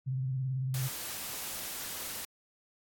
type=tone with vibrato; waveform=sine; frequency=130.9 Hz; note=C3; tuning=1 cent sharp; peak=-30 dBFS; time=0.06-0.89 s; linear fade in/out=20 ms; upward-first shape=square; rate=18 Hz; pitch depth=43 cents each way
type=noise; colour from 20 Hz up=white; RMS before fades=-39 dBFS; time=0.74-2.25 s; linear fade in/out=2 ms
effects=AAC 64 kbps